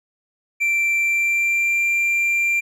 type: tone with pitch glide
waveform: triangle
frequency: 2349 to 2372 Hz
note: D7 to D7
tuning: 0 to +17 cents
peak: -15 dBFS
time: 0.6-2.61 s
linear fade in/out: 20 ms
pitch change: +17 cents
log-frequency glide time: 0.99-1.84 s
effects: none